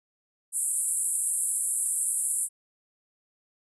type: band-pass noise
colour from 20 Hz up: pink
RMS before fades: -28 dBFS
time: 0.52-2.49 s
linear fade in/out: 50 ms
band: 8000 to 11000 Hz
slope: 96 dB/octave
effects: none